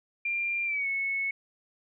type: tone with pitch glide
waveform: sine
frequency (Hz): 2386 to 2201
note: D7 to C#7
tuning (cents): +27 to -13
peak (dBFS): -27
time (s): 0.25-1.31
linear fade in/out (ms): 5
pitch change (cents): -140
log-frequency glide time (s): 0.65-0.87
effects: none